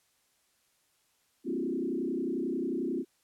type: tone with frequency modulation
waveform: sine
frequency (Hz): 301.7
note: D4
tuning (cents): +47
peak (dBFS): -29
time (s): 1.44-3.05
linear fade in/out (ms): 50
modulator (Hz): 31.2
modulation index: 2.4
effects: white hiss -71 dBFS RMS until 3.23 s + low-pass 12000 Hz 12 dB/octave